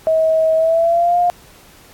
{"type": "tone with pitch glide", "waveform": "sine", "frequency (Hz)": [640, 706], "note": ["D#5", "F5"], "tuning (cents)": [49, 19], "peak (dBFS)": -11, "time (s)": [0.07, 1.3], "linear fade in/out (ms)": 0, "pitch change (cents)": 170, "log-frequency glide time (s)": [0.56, 1.18], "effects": ["pink hiss -45 dBFS RMS until 1.93 s", "AAC 64 kbps"]}